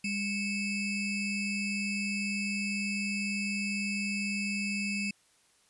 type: ring-modulated tone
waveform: square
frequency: 1208 Hz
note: D6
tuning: 48 cents sharp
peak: -28 dBFS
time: 0.04-5.11 s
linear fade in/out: 5 ms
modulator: 1410 Hz
effects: white hiss -66 dBFS RMS until 5.69 s + resampled to 24000 Hz